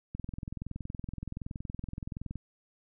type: click train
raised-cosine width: 5 ms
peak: -25 dBFS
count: 48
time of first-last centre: 0.15-2.357 s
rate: 21.3 Hz
effects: none